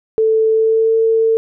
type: tone with pitch glide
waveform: sine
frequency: 441.6 to 448.8 Hz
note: A4 to A4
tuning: +6 to +34 cents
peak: -10 dBFS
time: 0.18-1.37 s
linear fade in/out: 0 ms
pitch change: +28 cents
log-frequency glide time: 0.51-0.94 s
effects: none